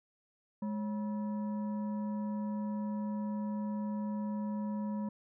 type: tone with frequency modulation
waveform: sine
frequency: 209 Hz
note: G#3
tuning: 11 cents sharp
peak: -33 dBFS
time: 0.62-5.09 s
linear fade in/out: 5 ms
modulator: 758 Hz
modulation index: 0.42
effects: none